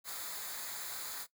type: noise with comb filter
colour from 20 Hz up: white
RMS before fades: -42 dBFS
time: 0.04-1.27 s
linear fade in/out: 50 ms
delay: 0.35 ms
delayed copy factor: -0.65
effects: noise-tail reverb RT60 0.1 s tail -17 dB re dry